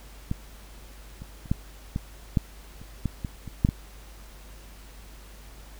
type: clicks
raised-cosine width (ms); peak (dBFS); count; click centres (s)
5; -14 / -27 / -30 / -10 / -15 / -8 / -30 / -13 / -18 / -24 / -6 / -12; 12; 0.314 / 1.22 / 1.458 / 1.515 / 1.961 / 2.372 / 2.816 / 3.057 / 3.248 / 3.477 / 3.649 / 3.689
effects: added 50 Hz sine -45 dBFS peak until 5.79 s + pink hiss -51 dBFS RMS until 5.79 s